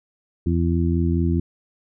harmonic tone, 84.6 Hz, E2, 45 cents sharp, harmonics 1 / 2 / 3 / 4, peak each -20 / -23 / -25 / -26 dBFS, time 0.46-1.4 s, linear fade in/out 5 ms, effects none

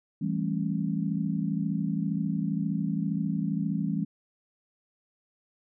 sine chord, A dominant seventh, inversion second, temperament just, 165 / 198 / 220 / 275 Hz, E3 / G3 / A3 / C#4, +2 / +18 / 0 / -14 cents, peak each -30 / -30 / -34 / -34 dBFS, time 0.21-4.05 s, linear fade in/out 10 ms, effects none

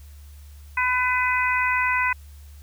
harmonic tone, 502 Hz, B4, 28 cents sharp, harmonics 2 / 3 / 4 / 5, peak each -24 / -26 / -24 / -26 dBFS, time 0.77-2.13 s, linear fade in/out 5 ms, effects added 72 Hz sine -41 dBFS peak until 2.62 s + white hiss -56 dBFS RMS until 2.62 s

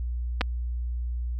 clicks, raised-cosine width 0.3 ms, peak -9 dBFS, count 2, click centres 0.41 / 0.414 s, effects added 60 Hz sine -27 dBFS peak until 1.39 s

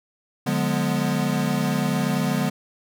square chord, D diminished seventh, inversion none, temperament equal with one note detuned, 146.83 / 179.11 / 207.7 / 246.9 Hz, D3 / F3 / Ab3 / Cb4, 0 / +44 / 0 / 0 cents, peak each -27 dBFS, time 0.46-2.5 s, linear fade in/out 10 ms, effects none

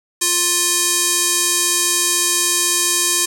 square tone with band-pass filter, 351 Hz, F4, 9 cents sharp, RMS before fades -17 dBFS, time 0.21-3.26 s, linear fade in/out 10 ms, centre 8100 Hz, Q 1.6, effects none

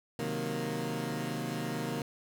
20% pulse chord, C half-diminished seventh, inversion none, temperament equal, 130.81 / 155.56 / 185 / 233.1 Hz, C3 / Eb3 / Gb3 / Bb3, 0 / 0 / 0 / 0 cents, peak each -34 / -33 / -37 / -32 dBFS, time 0.19-2.02 s, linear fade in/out 2 ms, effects none

